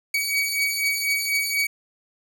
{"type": "beating tone pair", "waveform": "sawtooth", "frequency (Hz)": [2259, 2263.1], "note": ["C#7", "C#7"], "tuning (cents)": [32, 35], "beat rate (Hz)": 4.1, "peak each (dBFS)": [-23, -20], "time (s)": [0.14, 1.67], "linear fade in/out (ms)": 5, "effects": []}